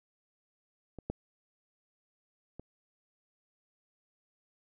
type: clicks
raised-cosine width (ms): 2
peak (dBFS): -30 / -20 / -30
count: 3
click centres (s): 0.987 / 1.1 / 2.596
effects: none